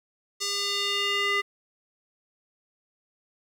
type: tone with band-pass filter sweep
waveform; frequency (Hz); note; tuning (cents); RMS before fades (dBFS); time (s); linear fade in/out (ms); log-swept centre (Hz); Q
square; 402.7; G4; +47; -27; 0.4-1.42; 20; 5600 to 2000; 2.1
effects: 9-bit